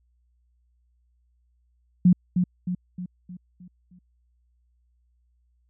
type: tone with echo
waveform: sine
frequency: 180 Hz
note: F#3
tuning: 47 cents flat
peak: -12 dBFS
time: 2.05-2.13 s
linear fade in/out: 5 ms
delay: 310 ms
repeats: 6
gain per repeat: -6 dB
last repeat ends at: 3.99 s
effects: added 60 Hz sine -63 dBFS peak until 5.69 s